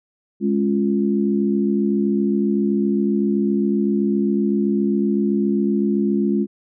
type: chord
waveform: sine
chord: Db major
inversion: second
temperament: equal with one note detuned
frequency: 207.7 / 275.4 / 349.2 Hz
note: Ab3 / Db4 / F4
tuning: 0 / -11 / 0 cents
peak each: -18 / -23 / -22 dBFS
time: 0.4-6.47 s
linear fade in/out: 50 ms
effects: none